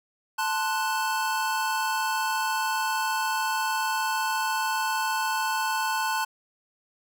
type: chord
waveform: square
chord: F# diminished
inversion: first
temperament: equal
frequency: 880 / 1046.5 / 1480 Hz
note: A5 / C6 / F#6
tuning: 0 / 0 / 0 cents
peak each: -28 / -32 / -31 dBFS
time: 0.38-6.25 s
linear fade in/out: 10 ms
effects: none